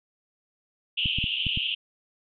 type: band-pass noise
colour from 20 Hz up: white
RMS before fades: -28 dBFS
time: 0.97-1.75 s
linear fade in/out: 10 ms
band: 2700 to 3200 Hz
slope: 96 dB/octave
type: clicks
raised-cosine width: 5 ms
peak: -18 dBFS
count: 5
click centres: 1.058 / 1.186 / 1.241 / 1.467 / 1.574 s
effects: none